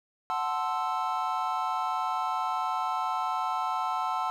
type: chord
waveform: triangle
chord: F# half-diminished seventh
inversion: none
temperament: equal with one note detuned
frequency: 740 / 880 / 1042.9 / 1318.5 Hz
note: F#5 / A5 / C6 / E6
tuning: 0 / 0 / -6 / 0 cents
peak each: -31 dBFS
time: 0.3-4.3 s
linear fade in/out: 0 ms
effects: none